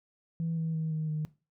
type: tone with pitch steps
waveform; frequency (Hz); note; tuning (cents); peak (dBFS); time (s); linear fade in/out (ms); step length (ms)
sine; 164.81 / 161.98 / 159.2 / 156.46 / 153.77; E3 / E3 / D#3 / D#3 / D#3; 0 / -30 / +40 / +10 / -20; -28; 0.4-1.25; 0; 170
effects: noise-tail reverb RT60 0.3 s tail -19 dB re dry + tanh soft clip ceiling -25 dBFS